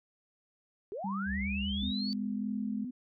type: linear sweep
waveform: sine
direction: up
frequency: 365.2 to 4583 Hz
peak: -36 dBFS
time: 0.92-2.13 s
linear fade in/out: 0 ms
type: tone with pitch glide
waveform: sine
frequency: 196 to 210.1 Hz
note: G3 to G#3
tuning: 0 to +20 cents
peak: -33 dBFS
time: 1.04-2.85 s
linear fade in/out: 5 ms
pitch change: +120 cents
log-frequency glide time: 1.15-2.68 s
type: tone with vibrato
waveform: sine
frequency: 70.6 Hz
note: C#2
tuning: 32 cents sharp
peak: -36 dBFS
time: 1.25-1.93 s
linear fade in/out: 50 ms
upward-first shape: sine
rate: 10 Hz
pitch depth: 230 cents each way
type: tone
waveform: sine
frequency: 251.2 Hz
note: B3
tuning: 30 cents sharp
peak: -36 dBFS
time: 1.82-2.91 s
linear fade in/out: 10 ms
effects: none